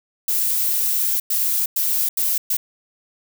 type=noise bursts at uneven times; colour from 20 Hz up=violet; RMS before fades=-20 dBFS; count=5; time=0.28-1.2 / 1.3-1.66 / 1.76-2.09 / 2.17-2.38 / 2.5-2.57 s; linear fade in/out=5 ms; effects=none